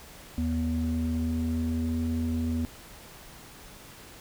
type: tone pair together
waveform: sine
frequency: 81 / 242.7 Hz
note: E2 / B3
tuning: -30 / -30 cents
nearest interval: octave + perfect fifth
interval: 1900 cents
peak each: -27 / -26 dBFS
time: 0.38-2.65 s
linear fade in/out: 0 ms
effects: tanh soft clip ceiling -22 dBFS + pink hiss -48 dBFS RMS until 4.2 s